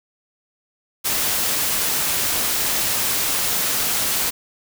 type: noise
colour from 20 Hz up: white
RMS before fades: -21 dBFS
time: 1.04-4.31 s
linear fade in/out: 20 ms
effects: none